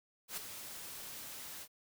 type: noise with ADSR envelope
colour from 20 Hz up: white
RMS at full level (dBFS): -39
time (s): 0.28-1.68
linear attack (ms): 93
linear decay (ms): 7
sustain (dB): -8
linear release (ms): 63
effects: none